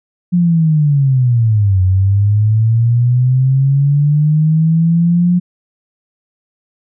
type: linear two-way sweep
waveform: sine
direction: down then up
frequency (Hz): 179 to 91.7 to 179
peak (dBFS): -8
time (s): 0.32-5.4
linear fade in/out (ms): 20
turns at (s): 1.82
effects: none